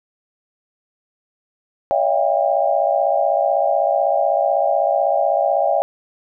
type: tone cluster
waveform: sine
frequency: 564 / 640 / 696 / 798 Hz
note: C#5 / D#5 / F5 / G5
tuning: +30 / +49 / -6 / +31 cents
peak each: -20 dBFS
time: 1.91-5.82 s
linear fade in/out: 0 ms
effects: none